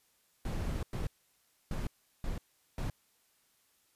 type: noise bursts at uneven times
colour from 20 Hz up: brown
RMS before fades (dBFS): -35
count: 5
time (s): 0.45-0.83 / 0.93-1.07 / 1.71-1.87 / 2.24-2.38 / 2.78-2.9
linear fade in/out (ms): 2
effects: white hiss -71 dBFS RMS until 3.95 s + resampled to 32000 Hz